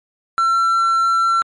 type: tone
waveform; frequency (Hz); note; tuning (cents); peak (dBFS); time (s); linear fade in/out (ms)
triangle; 1351; E6; +42; -11; 0.38-1.42; 0
effects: MP3 48 kbps